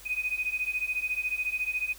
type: beating tone pair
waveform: sine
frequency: 2490 / 2504 Hz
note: D#7 / D#7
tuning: +1 / +10 cents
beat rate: 14 Hz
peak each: -32 / -30 dBFS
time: 0.05-1.94 s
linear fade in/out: 20 ms
effects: added 50 Hz sine -53 dBFS peak until 1.98 s + white hiss -50 dBFS RMS until 1.98 s